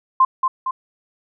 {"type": "tone with echo", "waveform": "sine", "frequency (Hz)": 1046.5, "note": "C6", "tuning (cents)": 0, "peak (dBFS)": -9, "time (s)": [0.2, 0.25], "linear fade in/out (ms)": 5, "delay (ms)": 230, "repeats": 2, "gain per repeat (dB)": -5, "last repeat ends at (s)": 0.71, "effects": []}